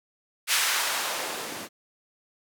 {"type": "noise with band-pass filter sweep", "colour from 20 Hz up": "blue", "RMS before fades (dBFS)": -28, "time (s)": [0.47, 1.69], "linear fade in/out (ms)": 50, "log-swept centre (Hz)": [2000, 230], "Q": 0.88, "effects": []}